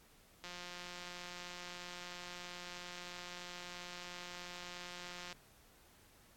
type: click train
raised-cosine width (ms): 0.2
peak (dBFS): -30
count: 866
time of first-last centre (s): 0.44-5.327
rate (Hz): 177
effects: pink hiss -65 dBFS RMS until 6.36 s + AAC 64 kbps